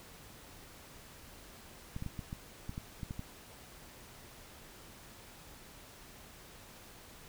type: clicks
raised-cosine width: 5 ms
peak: -27 dBFS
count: 10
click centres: 1.964 / 2.024 / 2.063 / 2.192 / 2.329 / 2.694 / 2.779 / 3.032 / 3.109 / 3.194 s
effects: pink hiss -54 dBFS RMS until 7.28 s